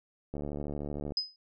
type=click train; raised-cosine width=2 ms; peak=-24 dBFS; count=58; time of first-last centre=0.34-1.121 s; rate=73 Hz
type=tone with exponential decay; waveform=sine; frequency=5030 Hz; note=D#8; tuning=18 cents sharp; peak=-24 dBFS; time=1.17-1.36 s; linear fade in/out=2 ms; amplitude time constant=40 ms
effects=none